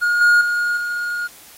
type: tone with level steps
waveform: triangle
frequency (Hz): 1431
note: F6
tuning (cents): +42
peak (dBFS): -13 / -8 / -15 / -19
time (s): 0.01-1.28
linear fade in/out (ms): 20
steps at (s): 0.21 / 0.41 / 0.77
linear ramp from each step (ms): 2
effects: white hiss -44 dBFS RMS until 1.57 s + AAC 48 kbps